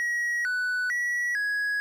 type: tone with pitch steps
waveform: triangle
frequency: 1908 / 1488 / 1934 / 1667 Hz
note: A#6 / F#6 / B6 / G#6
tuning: +40 / +9 / -37 / +6 cents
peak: -23 dBFS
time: 0-1.8 s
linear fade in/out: 0 ms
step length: 450 ms
effects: none